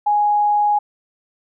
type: tone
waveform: sine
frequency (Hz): 830.6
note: G#5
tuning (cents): 0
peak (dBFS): -13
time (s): 0.06-0.79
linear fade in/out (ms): 10
effects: none